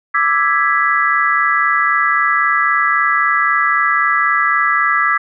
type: chord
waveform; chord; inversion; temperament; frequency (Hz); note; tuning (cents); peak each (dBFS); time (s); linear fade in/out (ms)
sine; E dominant seventh; third; equal; 1174.7 / 1318.5 / 1661.2 / 1975.5; D6 / E6 / G#6 / B6; 0 / 0 / 0 / 0; -17; 0.14-5.18; 10
effects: none